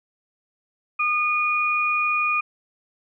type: tone pair together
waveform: sine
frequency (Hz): 1223 / 2449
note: D#6 / D#7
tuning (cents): -30 / -28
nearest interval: octave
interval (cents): 1202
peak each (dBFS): -23 / -21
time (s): 0.99-2.41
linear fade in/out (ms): 10
effects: none